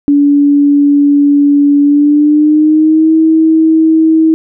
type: tone with pitch glide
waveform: sine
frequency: 286.6 to 319.8 Hz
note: D4 to D#4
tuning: -42 to +48 cents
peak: -4 dBFS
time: 0.08-4.34 s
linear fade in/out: 0 ms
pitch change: +190 cents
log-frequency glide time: 1.82-3.13 s
effects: none